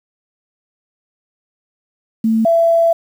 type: tone pair in turn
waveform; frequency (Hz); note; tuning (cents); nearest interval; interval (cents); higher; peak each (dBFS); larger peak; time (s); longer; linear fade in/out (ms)
sine; 223.1 / 668.5; A3 / E5; +24 / +24; octave + perfect fifth; 1900; second; -11 / -9; second; 2.24-2.45 / 2.45-2.93; second; 5
effects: 7-bit